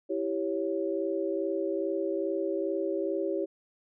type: chord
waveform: sine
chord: C# diminished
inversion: first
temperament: equal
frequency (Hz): 329.6 / 392 / 554.4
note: E4 / G4 / C#5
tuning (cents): 0 / 0 / 0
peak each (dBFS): -32 / -31 / -33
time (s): 0.09-3.46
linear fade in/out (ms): 20
effects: none